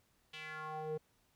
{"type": "tone with band-pass filter sweep", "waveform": "square", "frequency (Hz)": 155.56, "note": "D#3", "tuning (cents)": 0, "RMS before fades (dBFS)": -43, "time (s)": [0.33, 0.98], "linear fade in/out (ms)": 10, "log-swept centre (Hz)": [3100, 400], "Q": 3.3, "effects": ["pink hiss -74 dBFS RMS until 1.35 s"]}